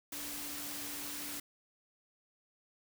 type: tone in noise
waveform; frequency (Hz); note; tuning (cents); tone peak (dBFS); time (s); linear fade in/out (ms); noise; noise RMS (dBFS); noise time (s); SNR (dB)
sine; 290.1; D4; -21; -50; 0.12-1.4; 5; white; -42; 0.12-1.4; -11
effects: none